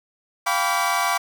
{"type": "chord", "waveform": "30% pulse", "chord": "G dominant seventh", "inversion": "third", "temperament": "equal with one note detuned", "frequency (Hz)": [698.5, 784, 987.8, 1148.5], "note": ["F5", "G5", "B5", "D6"], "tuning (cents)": [0, 0, 0, -39], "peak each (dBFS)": [-23, -24, -23, -21], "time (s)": [0.46, 1.18], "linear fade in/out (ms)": 10, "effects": []}